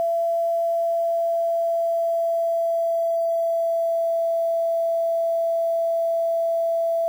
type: tone with pitch glide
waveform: sine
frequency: 673 to 666.4 Hz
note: E5 to E5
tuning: +36 to +19 cents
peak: -19 dBFS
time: 0-7.08 s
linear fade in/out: 0 ms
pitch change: -17 cents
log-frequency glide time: 0.61-4.2 s
effects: 8-bit